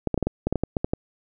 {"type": "clicks", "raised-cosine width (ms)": 2, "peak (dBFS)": -9, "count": 12, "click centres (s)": [0.073, 0.143, 0.177, 0.227, 0.27, 0.47, 0.526, 0.557, 0.636, 0.768, 0.845, 0.935], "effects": []}